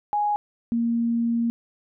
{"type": "tone pair in turn", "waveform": "sine", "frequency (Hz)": [830.6, 233.1], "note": ["G#5", "A#3"], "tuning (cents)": [0, 0], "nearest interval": "octave + minor seventh", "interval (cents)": 2200, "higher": "first", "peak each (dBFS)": -20, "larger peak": "neither", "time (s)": [[0.13, 0.36], [0.72, 1.5]], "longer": "second", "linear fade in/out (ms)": 0, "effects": []}